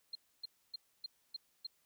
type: tone bursts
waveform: sine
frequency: 4189 Hz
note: C8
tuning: 1 cent sharp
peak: -39 dBFS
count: 6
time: 0.13-1.668 s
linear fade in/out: 5 ms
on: 23 ms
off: 280 ms
effects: white hiss -75 dBFS RMS until 1.85 s